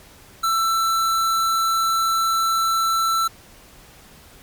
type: tone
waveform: square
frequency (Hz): 1334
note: E6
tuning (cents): +20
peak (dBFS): -18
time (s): 0.43-3.28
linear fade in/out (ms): 10
effects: pink hiss -47 dBFS RMS until 4.42 s + MP3 96 kbps